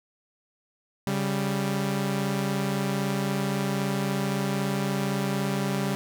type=tone pair together; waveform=sawtooth; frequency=138.88 / 196.4 Hz; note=C#3 / G3; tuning=+4 / +4 cents; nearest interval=tritone; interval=600 cents; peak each=-25 / -23 dBFS; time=1.07-5.95 s; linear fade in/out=0 ms; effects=none